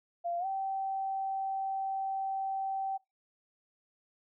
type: tone with pitch glide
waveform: sine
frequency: 690 to 774.5 Hz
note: F5 to G5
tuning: -21 to -21 cents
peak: -31 dBFS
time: 0.24-2.98 s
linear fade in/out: 20 ms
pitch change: +200 cents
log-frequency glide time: 0.39-0.46 s
effects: noise-tail reverb RT60 0.2 s tail -21 dB re dry